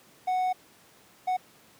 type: tone bursts at uneven times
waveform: triangle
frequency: 739 Hz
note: F#5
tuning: 2 cents flat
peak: -22 dBFS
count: 2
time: 0.27-0.53 / 1.27-1.37 s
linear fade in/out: 10 ms
effects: pink hiss -57 dBFS RMS until 1.79 s + high-pass 150 Hz 12 dB/octave